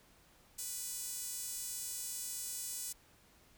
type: tone with high-pass filter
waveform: sawtooth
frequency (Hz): 493.9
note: B4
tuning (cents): 0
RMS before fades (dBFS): -42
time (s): 0.58-2.93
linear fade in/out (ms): 10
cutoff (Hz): 7800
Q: 1.5
effects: pink hiss -65 dBFS RMS until 3.57 s